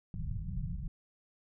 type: low-pass noise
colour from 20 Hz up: pink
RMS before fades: -37 dBFS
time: 0.14-0.88 s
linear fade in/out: 2 ms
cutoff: 190 Hz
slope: 96 dB/octave
effects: none